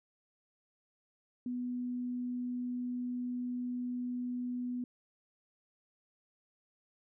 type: tone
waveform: sine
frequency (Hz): 246.9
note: B3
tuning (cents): 0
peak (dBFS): -34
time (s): 1.46-4.84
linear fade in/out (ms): 2
effects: none